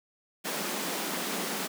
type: high-pass noise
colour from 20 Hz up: pink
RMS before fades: -33 dBFS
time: 0.44-1.68 s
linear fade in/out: 20 ms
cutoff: 170 Hz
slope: 96 dB/octave
effects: none